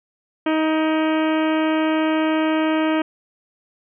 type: harmonic tone with a mistuned harmonic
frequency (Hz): 314.3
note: D#4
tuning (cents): +18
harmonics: 1 / 2 / 3 / 4 / 5 / 6 / 7 / 8 / 9 / 10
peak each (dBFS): -18 / -24 / -28 / -30 / -32 / -34 / -35 / -36 / -37 / -38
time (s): 0.46-3.02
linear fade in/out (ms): 5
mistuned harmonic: 7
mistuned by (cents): +50
effects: none